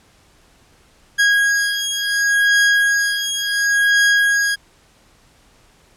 40% pulse beating tone pair, 1642 / 1642.7 Hz, G#6 / G#6, -20 / -19 cents, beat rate 0.7 Hz, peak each -16 dBFS, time 1.18-4.56 s, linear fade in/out 20 ms, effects pink hiss -53 dBFS RMS until 5.96 s + low-pass 10000 Hz 12 dB/octave

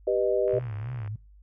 sine chord, G augmented, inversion none, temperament equal with one note detuned, 392 / 493.9 / 616.2 Hz, G4 / B4 / D#5, 0 / 0 / -17 cents, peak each -26 dBFS, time 0.07-0.59 s, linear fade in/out 5 ms
click train, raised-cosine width 0.5 ms, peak -31 dBFS, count 42, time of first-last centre 0.48-1.076 s, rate 68.8 Hz
sine tone with vibrato, 113.7 Hz, A#2, 43 cents flat, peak -31 dBFS, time 0.53-1.16 s, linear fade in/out 5 ms, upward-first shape sine, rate 3.2 Hz, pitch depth 170 cents each way
effects noise-tail reverb RT60 0.3 s tail -23 dB re dry + added 50 Hz sine -50 dBFS peak until 1.42 s

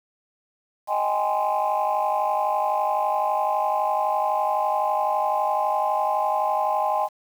sine chord, Ab major seventh, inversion second, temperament just, 623 / 778.7 / 830.6 / 1038.3 Hz, Eb5 / G5 / Ab5 / C6, +2 / -12 / 0 / -14 cents, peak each -26 / -26 / -23 / -26 dBFS, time 0.87-7.09 s, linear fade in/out 50 ms, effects tanh soft clip ceiling -13 dBFS + 8-bit

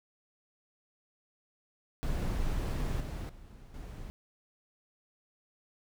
brown noise with level steps, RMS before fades -32 / -37 / -51 / -43 dBFS, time 2.03-4.1 s, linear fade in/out 0 ms, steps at 3 / 3.29 / 3.74 s, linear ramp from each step 5 ms, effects none

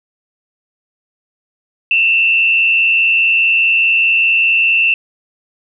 sine tone with frequency modulation, 2690 Hz, E7, 34 cents sharp, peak -9 dBFS, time 1.91-4.94 s, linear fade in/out 2 ms, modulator 84.8 Hz, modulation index 0.89, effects none

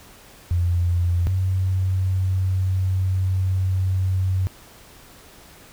sine tone pair in turn, 87.31 / 93.71 Hz, F2 / F#2, 0 / +23 cents, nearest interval minor second, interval 123 cents, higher second, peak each -17 / -18 dBFS, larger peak first, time 0.51-1.27 / 1.27-4.47 s, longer second, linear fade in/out 0 ms, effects pink hiss -47 dBFS RMS until 5.72 s

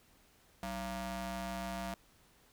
sawtooth ring-modulated tone, 246.9 Hz, B3, in tune, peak -31 dBFS, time 0.63-1.94 s, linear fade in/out 0 ms, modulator 437 Hz, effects pink hiss -66 dBFS RMS until 2.52 s

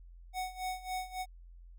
square tone with tremolo, 742 Hz, F#5, 5 cents sharp, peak -34 dBFS, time 0.33-1.26 s, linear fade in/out 50 ms, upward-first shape sine, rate 3.6 Hz, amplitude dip 85%, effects added 43 Hz sine -50 dBFS peak until 1.78 s

